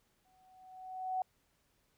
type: tone with exponential growth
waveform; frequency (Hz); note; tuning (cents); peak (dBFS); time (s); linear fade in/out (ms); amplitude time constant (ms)
sine; 747; F#5; +16; -30; 0.25-1.22; 2; 210
effects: pink hiss -75 dBFS RMS until 1.97 s